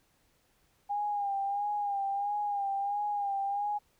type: tone with vibrato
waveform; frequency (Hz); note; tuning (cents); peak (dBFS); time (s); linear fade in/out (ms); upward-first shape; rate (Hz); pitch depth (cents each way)
sine; 809; G#5; -46; -29; 0.89-3.79; 20; sine; 1.5; 45
effects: pink hiss -70 dBFS RMS until 3.99 s